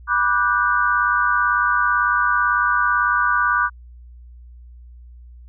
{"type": "chord", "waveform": "sine", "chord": "G major seventh", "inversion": "first", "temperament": "just", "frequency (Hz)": [980, 1176, 1470, 1568], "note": ["B5", "D6", "F#6", "G6"], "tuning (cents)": [-14, 2, -12, 0], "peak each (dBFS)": [-24, -19, -19, -24], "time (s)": [0.07, 3.7], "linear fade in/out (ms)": 50, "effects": ["added 60 Hz sine -39 dBFS peak until 5.48 s"]}